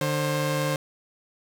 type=tone pair together; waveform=sawtooth; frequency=149.01 / 531 Hz; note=D3 / C5; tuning=+25 / +25 cents; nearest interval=octave + minor seventh; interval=2200 cents; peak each=-22 / -23 dBFS; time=0.01-0.76 s; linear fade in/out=2 ms; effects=none